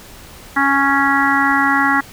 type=harmonic tone; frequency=277.2 Hz; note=C#4; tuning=in tune; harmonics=1 / 3 / 4 / 5 / 6 / 7; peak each=-19 / -19 / -19 / -19 / -19 / -19 dBFS; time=0.56-2.01 s; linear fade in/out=10 ms; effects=pink hiss -39 dBFS RMS until 2.12 s